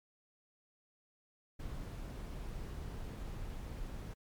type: noise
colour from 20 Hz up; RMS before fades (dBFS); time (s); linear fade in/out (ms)
brown; -43; 1.59-4.14; 10
effects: MP3 96 kbps